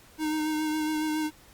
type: tone with vibrato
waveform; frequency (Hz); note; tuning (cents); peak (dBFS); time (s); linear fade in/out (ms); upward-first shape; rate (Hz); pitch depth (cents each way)
square; 309; D#4; -12; -27; 0.18-1.31; 50; sine; 7.2; 21
effects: pink hiss -55 dBFS RMS until 1.53 s + Opus 48 kbps